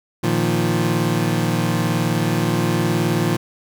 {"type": "chord", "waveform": "25% pulse", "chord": "Bb suspended fourth", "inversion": "none", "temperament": "equal", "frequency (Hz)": [116.54, 155.56, 174.61], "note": ["Bb2", "Eb3", "F3"], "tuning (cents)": [0, 0, 0], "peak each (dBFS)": -18, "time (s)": [0.23, 3.37], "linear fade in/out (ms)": 10, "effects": []}